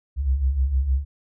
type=beating tone pair; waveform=sine; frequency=61.74 / 68.24 Hz; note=B1 / C#2; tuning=0 / -27 cents; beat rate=6.5 Hz; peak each=-26 / -19 dBFS; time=0.16-1.05 s; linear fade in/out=50 ms; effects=none